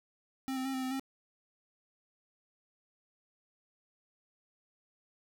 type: tone with pitch steps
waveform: square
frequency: 265.1 / 259.9 / 267.7 / 260.7 / 258.4 / 267.6 Hz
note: C4 / C4 / C4 / C4 / C4 / C4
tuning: +23 / -11 / +40 / -6 / -21 / +39 cents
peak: -34 dBFS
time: 0.48-0.996 s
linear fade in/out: 0 ms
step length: 86 ms
effects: none